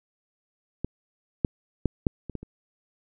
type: clicks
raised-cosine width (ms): 3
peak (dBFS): -15 / -8 / -9 / -8 / -22 / -19 / -27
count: 7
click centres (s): 0.846 / 1.448 / 1.857 / 2.068 / 2.297 / 2.353 / 2.43
effects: none